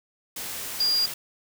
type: tone in noise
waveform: sine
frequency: 4814 Hz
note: D8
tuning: 42 cents sharp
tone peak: -20 dBFS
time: 0.8-1.06 s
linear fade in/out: 5 ms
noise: white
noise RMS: -34 dBFS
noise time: 0.36-1.14 s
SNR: +11 dB
effects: none